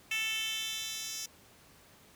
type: tone with high-pass filter sweep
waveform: 10% pulse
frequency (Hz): 440.5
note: A4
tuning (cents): +2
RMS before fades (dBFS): -36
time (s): 0.11-1.26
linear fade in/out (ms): 5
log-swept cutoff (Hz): 2600 to 4800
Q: 3.8
effects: pink hiss -59 dBFS RMS until 2.15 s + high-pass 60 Hz 12 dB/octave